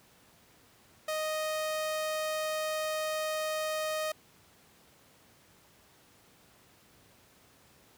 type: tone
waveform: sawtooth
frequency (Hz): 622.3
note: D#5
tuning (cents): 0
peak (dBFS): -27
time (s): 1.08-4.12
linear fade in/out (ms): 5
effects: pink hiss -61 dBFS RMS until 7.97 s + high-pass 80 Hz 12 dB/octave